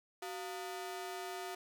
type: ring-modulated tone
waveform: sawtooth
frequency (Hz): 539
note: C#5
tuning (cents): -49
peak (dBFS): -34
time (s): 0.22-1.55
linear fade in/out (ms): 5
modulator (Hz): 163
effects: none